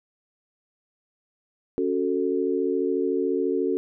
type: chord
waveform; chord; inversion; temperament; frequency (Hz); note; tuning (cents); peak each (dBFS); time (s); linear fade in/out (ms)
sine; F# minor; second; just; 277.5 / 370 / 444; C#4 / F#4 / A4; +2 / 0 / +16; -27 / -25 / -26; 1.78-3.77; 0
effects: none